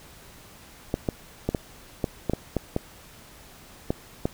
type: clicks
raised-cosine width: 2 ms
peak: -10 dBFS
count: 11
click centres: 0.941 / 1.088 / 1.49 / 1.548 / 2.042 / 2.297 / 2.335 / 2.567 / 2.764 / 3.905 / 4.255 s
effects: pink hiss -49 dBFS RMS until 4.33 s